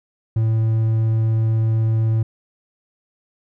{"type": "tone", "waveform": "triangle", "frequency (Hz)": 111.5, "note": "A2", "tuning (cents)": 23, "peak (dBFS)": -13, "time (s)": [0.36, 2.23], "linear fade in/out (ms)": 5, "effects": []}